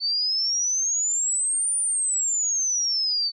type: exponential two-way sweep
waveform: sine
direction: up then down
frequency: 4490 to 9410 to 4490 Hz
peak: -21 dBFS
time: 0-3.32 s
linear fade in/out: 50 ms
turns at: 1.77 s
effects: none